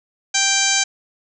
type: harmonic tone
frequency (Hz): 785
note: G5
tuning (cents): +2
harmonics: 1 / 2 / 3 / 4 / 5 / 6 / 7 / 8 / 9 / 10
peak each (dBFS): -27 / -24 / -23 / -25 / -25 / -25 / -28 / -20 / -24 / -31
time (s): 0.34-0.84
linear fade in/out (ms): 10
effects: none